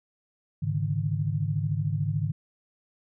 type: chord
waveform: sine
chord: Ab suspended fourth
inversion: none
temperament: equal with one note detuned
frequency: 103.83 / 141.99 / 155.56 Hz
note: Ab2 / Db3 / Eb3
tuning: 0 / +42 / 0 cents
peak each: -29 dBFS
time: 0.62-2.32 s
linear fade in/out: 10 ms
effects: none